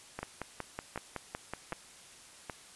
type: two click trains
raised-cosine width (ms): 0.5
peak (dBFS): -22 / -21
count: 4 / 9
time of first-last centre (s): 0.19-2.498 / 0.23-1.723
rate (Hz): 1.3 / 5.36
effects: white hiss -54 dBFS RMS until 2.75 s + resampled to 24000 Hz